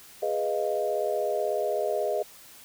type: chord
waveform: sine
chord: F half-diminished seventh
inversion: first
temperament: equal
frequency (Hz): 415.3 / 493.9 / 622.3 / 698.5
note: Ab4 / Cb5 / Eb5 / F5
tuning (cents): 0 / 0 / 0 / 0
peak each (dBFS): -30 / -32 / -28 / -33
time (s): 0.22-2.23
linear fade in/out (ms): 10
effects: white hiss -50 dBFS RMS until 2.64 s